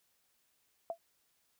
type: tone with exponential decay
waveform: sine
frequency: 673 Hz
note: E5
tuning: 36 cents sharp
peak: -30 dBFS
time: 0.9-0.98 s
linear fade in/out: 1 ms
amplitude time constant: 16 ms
effects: white hiss -75 dBFS RMS until 1.59 s